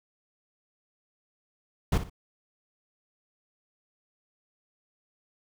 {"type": "noise with echo", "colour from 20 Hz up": "brown", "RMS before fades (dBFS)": -23, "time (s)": [1.92, 1.98], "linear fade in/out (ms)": 5, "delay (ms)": 59, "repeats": 2, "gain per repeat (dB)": -11, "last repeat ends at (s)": 2.098, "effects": []}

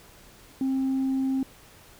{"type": "tone", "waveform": "sine", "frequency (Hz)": 265.7, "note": "C4", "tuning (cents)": 27, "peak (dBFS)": -21, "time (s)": [0.61, 1.43], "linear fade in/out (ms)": 2, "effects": ["tanh soft clip ceiling -21 dBFS", "pink hiss -52 dBFS RMS until 1.99 s"]}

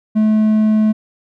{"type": "tone", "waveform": "triangle", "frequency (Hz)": 215.8, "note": "A3", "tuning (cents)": -33, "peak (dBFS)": -8, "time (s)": [0.15, 0.93], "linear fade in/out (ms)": 20, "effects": []}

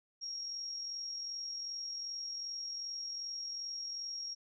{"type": "tone with amplitude modulation", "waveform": "sine", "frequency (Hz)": 5588, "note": "F8", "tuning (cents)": 0, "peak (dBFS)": -37, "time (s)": [0.21, 4.35], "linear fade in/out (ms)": 20, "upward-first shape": "sine", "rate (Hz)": 42.6, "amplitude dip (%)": 35, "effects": []}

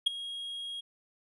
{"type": "tone with ADSR envelope", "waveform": "triangle", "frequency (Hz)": 3278, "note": "G#7", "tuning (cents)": -23, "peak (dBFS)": -18, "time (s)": [0.06, 0.81], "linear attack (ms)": 11, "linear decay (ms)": 10, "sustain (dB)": -17, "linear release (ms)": 13, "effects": ["resampled to 24000 Hz"]}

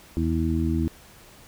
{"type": "harmonic tone", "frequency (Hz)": 81.2, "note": "E2", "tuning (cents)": -26, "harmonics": [1, 2, 3, 4], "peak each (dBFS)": [-25, -29, -27, -27], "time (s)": [0.17, 0.88], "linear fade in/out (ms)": 0, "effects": ["pink hiss -50 dBFS RMS until 1.47 s"]}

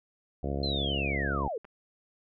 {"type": "harmonic tone", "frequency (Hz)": 69.7, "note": "C#2", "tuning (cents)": 10, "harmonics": [1, 2, 3, 4, 5, 6, 7, 8, 9, 10], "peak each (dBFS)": [-33, -36, -38, -39, -40, -41, -41, -42, -43, -43], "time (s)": [0.43, 1.48], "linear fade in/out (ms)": 5}
{"type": "linear sweep", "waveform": "sine", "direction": "down", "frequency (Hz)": [4196, 400.5], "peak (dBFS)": -31, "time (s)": [0.63, 1.58], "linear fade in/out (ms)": 5}
{"type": "clicks", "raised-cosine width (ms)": 0.5, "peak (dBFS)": -35, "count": 2, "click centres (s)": [1.646, 1.651]}
{"effects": []}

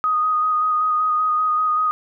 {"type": "tone with vibrato", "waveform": "sine", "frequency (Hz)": 1244.5, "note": "D#6", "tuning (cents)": 0, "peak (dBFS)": -16, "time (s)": [0.04, 1.91], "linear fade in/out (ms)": 0, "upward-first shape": "square", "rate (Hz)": 5.2, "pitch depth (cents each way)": 15, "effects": []}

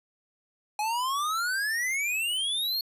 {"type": "exponential sweep", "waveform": "square", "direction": "up", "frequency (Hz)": [830.6, 4385], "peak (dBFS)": -27, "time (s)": [0.79, 2.81], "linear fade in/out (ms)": 2, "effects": ["resampled to 32000 Hz", "10-bit"]}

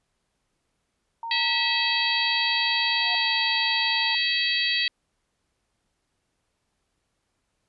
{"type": "tone with pitch glide", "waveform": "sine", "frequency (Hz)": [920, 906.3], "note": ["A#5", "A#5"], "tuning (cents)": [-23, -49], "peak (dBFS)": -30, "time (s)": [1.23, 4.15], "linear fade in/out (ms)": 2, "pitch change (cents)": -26, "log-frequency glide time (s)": [3.15, 3.27]}
{"type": "harmonic tone", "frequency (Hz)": 649, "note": "E5", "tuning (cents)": -27, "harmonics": [3, 4, 5, 6, 7], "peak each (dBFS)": [-28, -28, -28, -28, -28], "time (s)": [1.31, 4.88], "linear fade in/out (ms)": 2}
{"type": "tone with exponential growth", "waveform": "sine", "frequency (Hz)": 722, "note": "F#5", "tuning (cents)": -43, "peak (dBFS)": -30, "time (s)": [2.86, 3.15], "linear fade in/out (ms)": 0, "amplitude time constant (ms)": 62}
{"effects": ["pink hiss -75 dBFS RMS until 7.68 s", "resampled to 24000 Hz"]}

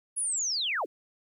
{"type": "linear sweep", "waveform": "sine", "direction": "down", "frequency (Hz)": [10548, 233.1], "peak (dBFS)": -27, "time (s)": [0.16, 0.86], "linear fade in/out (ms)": 20, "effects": ["11-bit"]}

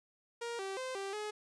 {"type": "tone with pitch steps", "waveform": "sawtooth", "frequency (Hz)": [470.1, 387.6, 517, 392.2, 422.5], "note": ["A#4", "G4", "C5", "G4", "G#4"], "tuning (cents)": [15, -20, -21, 1, 30], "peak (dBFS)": -34, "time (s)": [0.41, 1.31], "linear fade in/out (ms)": 10, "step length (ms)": 180, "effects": ["resampled to 22050 Hz", "11-bit"]}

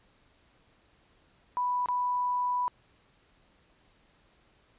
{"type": "tone with dropouts", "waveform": "sine", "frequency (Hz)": 987.8, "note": "B5", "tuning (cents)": 0, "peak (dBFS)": -26, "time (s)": [1.57, 2.68], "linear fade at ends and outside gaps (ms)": 0, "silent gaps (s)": [1.859, 1.886], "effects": ["pink hiss -65 dBFS RMS until 4.78 s", "resampled to 8000 Hz"]}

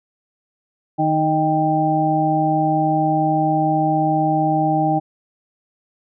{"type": "harmonic tone with a mistuned harmonic", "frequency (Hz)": 155.56, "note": "D#3", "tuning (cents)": 0, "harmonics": [1, 2, 4, 5], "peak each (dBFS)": [-22, -20, -24, -18], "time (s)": [0.98, 5], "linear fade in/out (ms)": 20, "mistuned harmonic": 5, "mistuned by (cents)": 20, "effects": []}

